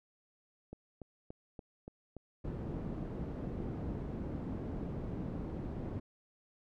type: click train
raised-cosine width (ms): 2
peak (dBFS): -32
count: 13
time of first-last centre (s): 0.73-4.178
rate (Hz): 3.48
type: low-pass noise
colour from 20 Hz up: white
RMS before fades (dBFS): -40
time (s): 2.44-6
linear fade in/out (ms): 10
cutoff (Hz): 260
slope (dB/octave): 12
effects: none